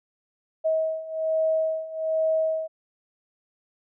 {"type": "beating tone pair", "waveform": "sine", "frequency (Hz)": [637, 638.2], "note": ["D#5", "D#5"], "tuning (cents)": [41, 44], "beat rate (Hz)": 1.2, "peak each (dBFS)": [-27, -24], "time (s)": [0.64, 2.68], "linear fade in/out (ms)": 20, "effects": []}